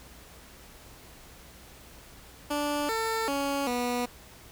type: tone with pitch steps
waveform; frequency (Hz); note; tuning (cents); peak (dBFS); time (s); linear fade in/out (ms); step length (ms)
15% pulse; 292.3 / 448 / 279.7 / 244.3; D4 / A4 / C#4 / B3; -8 / +31 / +16 / -19; -21; 2.5-4.06; 10; 390
effects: added 60 Hz sine -56 dBFS peak until 4.51 s + pink hiss -51 dBFS RMS until 4.51 s